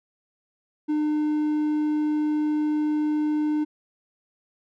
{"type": "tone", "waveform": "triangle", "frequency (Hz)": 302.3, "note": "D#4", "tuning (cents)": -50, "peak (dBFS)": -19, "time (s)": [0.88, 3.65], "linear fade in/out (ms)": 20, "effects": []}